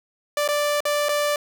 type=tone with dropouts; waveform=sawtooth; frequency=587.3 Hz; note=D5; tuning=in tune; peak=-16 dBFS; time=0.37-1.36 s; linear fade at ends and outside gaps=2 ms; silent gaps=0.478-0.487 / 0.805-0.853 / 1.086-1.091 s; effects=none